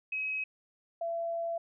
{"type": "tone pair in turn", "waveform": "sine", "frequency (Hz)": [2548, 672.9], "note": ["D#7", "E5"], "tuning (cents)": [41, 35], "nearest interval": "octave + major seventh", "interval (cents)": 2306, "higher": "first", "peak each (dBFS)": [-31, -31], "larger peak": "neither", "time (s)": [[0.12, 0.44], [1.01, 1.58]], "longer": "second", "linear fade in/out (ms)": 5, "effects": []}